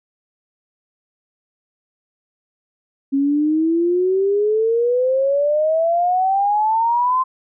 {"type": "exponential sweep", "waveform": "sine", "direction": "up", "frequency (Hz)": [271.5, 1046.5], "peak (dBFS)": -14, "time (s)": [3.12, 7.24], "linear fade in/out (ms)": 20, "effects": []}